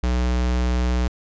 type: tone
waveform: square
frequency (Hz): 61.5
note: B1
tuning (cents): -7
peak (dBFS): -19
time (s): 0.03-1.08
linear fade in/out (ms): 5
effects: resampled to 16000 Hz